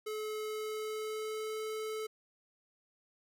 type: tone with pitch glide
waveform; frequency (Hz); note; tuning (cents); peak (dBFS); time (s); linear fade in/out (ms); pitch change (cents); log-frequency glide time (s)
square; 429.9 to 434.9; A4 to A4; -40 to -20; -37; 0.06-2.07; 10; +20; 0.41-1.61
effects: none